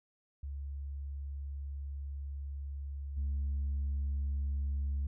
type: tone with level steps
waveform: sine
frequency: 70 Hz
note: C#2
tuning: 18 cents sharp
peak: -37 / -29 dBFS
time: 0.43-5.07 s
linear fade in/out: 5 ms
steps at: 3.16 s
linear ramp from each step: 20 ms
effects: tanh soft clip ceiling -29 dBFS